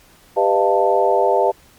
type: tone cluster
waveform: sine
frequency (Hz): 395.8 / 496.5 / 609 / 690 / 884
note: G4 / B4 / D#5 / F5 / A5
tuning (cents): +17 / +9 / -37 / -21 / +8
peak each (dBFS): -19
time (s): 0.36-1.52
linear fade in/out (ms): 20
effects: pink hiss -50 dBFS RMS until 1.78 s + MP3 96 kbps